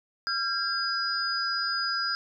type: tone cluster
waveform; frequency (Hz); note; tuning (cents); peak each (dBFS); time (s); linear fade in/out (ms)
sine; 1368 / 1605 / 4949; F6 / G6 / D#8; -36 / +40 / -10; -31 / -32 / -29; 0.27-2.15; 0
effects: none